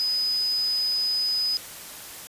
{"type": "tone in noise", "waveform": "sine", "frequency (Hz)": 5010, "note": "D#8", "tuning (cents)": 11, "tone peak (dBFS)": -22, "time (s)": [0, 1.57], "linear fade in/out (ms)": 0, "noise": "white", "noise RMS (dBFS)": -40, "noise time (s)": [0, 2.27], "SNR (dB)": 15, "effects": ["resampled to 32000 Hz"]}